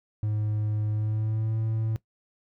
triangle tone with pitch glide, 106.4 to 110.92 Hz, G#2 to A2, +42 to +14 cents, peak -23 dBFS, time 0.23-1.96 s, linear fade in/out 0 ms, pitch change +72 cents, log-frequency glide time 0.9-1.57 s, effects noise-tail reverb RT60 0.1 s tail -18 dB re dry

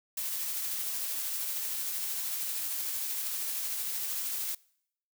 blue noise with tremolo, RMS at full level -33 dBFS, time 0.17-4.55 s, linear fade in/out 5 ms, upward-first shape triangle, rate 13 Hz, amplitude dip 25%, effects noise-tail reverb RT60 0.7 s tail -24 dB re dry

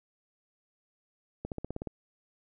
accelerating click train, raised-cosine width 2 ms, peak -22 dBFS, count 8, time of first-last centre 1.45-1.873 s, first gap 68 ms, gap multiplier 0.96, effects none

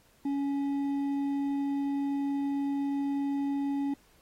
triangle tone with hard clipping, 279.8 Hz, C#4, 16 cents sharp, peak -29 dBFS, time 0.25-3.94 s, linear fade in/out 5 ms, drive 8 dB, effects pink hiss -64 dBFS RMS until 4.21 s + AAC 48 kbps

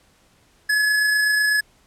square tone with amplitude modulation, 1700 Hz, G#6, 40 cents sharp, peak -16 dBFS, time 0.69-1.61 s, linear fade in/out 10 ms, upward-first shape sine, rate 28 Hz, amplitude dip 25%, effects pink hiss -58 dBFS RMS until 1.86 s + low-pass 11000 Hz 12 dB/octave

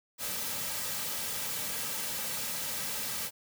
white noise with comb filter, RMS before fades -35 dBFS, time 0.18-3.31 s, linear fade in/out 50 ms, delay 2.8 ms, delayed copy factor -0.55, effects none

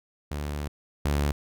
sawtooth tone pair in turn, 73.42 / 72.41 Hz, D2 / D2, 0 / -24 cents, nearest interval unison, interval 24 cents, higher first, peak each -26 / -19 dBFS, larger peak second, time 0.31-0.68 / 1.05-1.32 s, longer first, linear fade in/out 5 ms, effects none

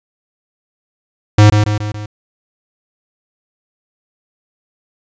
square tone with echo, 105.2 Hz, G#2, 23 cents sharp, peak -4 dBFS, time 1.38-1.5 s, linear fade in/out 5 ms, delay 140 ms, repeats 4, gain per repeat -5 dB, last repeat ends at 2.06 s, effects resampled to 16000 Hz

